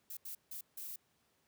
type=noise bursts at uneven times; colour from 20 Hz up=violet; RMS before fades=-45 dBFS; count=4; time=0.1-0.17 / 0.25-0.35 / 0.51-0.61 / 0.77-0.96 s; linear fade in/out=5 ms; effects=pink hiss -75 dBFS RMS until 1.47 s + high-pass 100 Hz 12 dB/octave